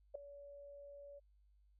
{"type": "tone with ADSR envelope", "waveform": "sine", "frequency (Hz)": 569, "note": "C#5", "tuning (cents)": 45, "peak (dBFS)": -37, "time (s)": [0.14, 1.2], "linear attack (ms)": 13, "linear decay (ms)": 3, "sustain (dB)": -15, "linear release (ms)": 21, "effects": ["added 50 Hz sine -67 dBFS peak until 1.79 s"]}